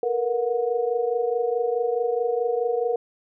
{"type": "tone cluster", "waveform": "sine", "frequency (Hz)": [455.6, 480.3, 728], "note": ["A#4", "B4", "F#5"], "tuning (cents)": [-40, -48, -28], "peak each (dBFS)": [-26, -23, -30], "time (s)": [0.03, 2.96], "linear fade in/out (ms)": 2, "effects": []}